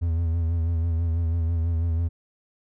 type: tone with vibrato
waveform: triangle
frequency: 83.2 Hz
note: E2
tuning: 17 cents sharp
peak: -19 dBFS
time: 0.01-2.09 s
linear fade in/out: 20 ms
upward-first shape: sine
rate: 6.1 Hz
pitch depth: 48 cents each way
effects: none